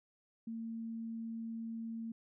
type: tone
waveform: sine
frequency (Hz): 227.1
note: A#3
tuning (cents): -45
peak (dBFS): -39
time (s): 0.47-2.12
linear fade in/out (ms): 5
effects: none